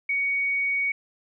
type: tone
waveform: sine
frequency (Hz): 2240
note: C#7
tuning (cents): +18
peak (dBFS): -22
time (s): 0.09-0.92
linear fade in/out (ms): 5
effects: none